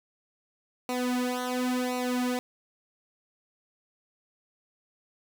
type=tone with flanger; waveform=sawtooth; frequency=250 Hz; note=B3; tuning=21 cents sharp; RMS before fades=-29 dBFS; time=0.89-2.39 s; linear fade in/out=0 ms; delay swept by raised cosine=0.6 to 3.6 ms; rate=0.94 Hz; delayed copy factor=-0.95; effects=none